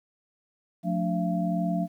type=tone cluster; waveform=sine; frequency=178.5 / 220.5 / 291.5 / 679 Hz; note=F3 / A3 / D4 / F5; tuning=+38 / +4 / -13 / -49 cents; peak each=-26 / -33 / -33 / -31 dBFS; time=0.83-1.88 s; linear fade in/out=50 ms; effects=10-bit